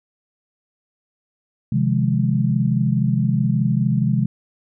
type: chord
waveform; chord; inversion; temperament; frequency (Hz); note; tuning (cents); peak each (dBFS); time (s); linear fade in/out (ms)
sine; F minor seventh; second; equal; 130.81 / 155.56 / 174.61 / 207.7; C3 / Eb3 / F3 / Ab3; 0 / 0 / 0 / 0; -19 / -23 / -23 / -21; 1.72-4.26; 5
effects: none